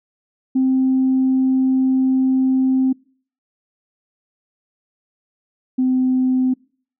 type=tone pair in turn; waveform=sine; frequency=261.6 / 257 Hz; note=C4 / C4; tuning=0 / -31 cents; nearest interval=unison; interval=31 cents; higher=first; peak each=-12 / -13 dBFS; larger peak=first; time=0.55-2.93 / 5.78-6.54 s; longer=first; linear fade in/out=10 ms; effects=noise-tail reverb RT60 0.5 s tail -26 dB re dry + tanh soft clip ceiling -9 dBFS